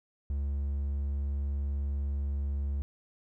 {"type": "tone", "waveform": "triangle", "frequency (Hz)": 70.3, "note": "C#2", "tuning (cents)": 25, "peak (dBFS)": -27, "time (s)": [0.3, 2.82], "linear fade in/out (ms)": 0, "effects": []}